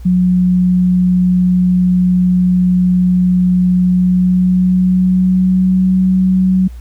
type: tone with pitch glide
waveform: sine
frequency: 181.3 to 186.29 Hz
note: F#3 to F#3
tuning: -35 to +12 cents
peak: -8 dBFS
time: 0.05-6.68 s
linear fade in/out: 10 ms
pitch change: +47 cents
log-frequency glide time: 3.87-5.94 s
effects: added 60 Hz sine -27 dBFS peak until 6.8 s + pink hiss -49 dBFS RMS until 6.8 s